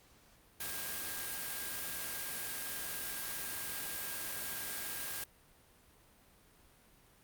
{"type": "tone in noise", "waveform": "sine", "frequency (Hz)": 1616, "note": "G#6", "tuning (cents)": -48, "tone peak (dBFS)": -49, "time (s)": [0.6, 5.24], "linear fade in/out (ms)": 5, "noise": "white", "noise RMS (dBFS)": -40, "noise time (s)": [0.6, 5.24], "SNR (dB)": -12, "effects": ["pink hiss -64 dBFS RMS until 7.23 s", "Opus 48 kbps"]}